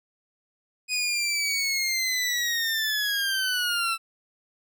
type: linear sweep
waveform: 20% pulse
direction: down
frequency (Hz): 2500 to 1324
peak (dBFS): -19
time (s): 0.88-3.98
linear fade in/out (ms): 50
effects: none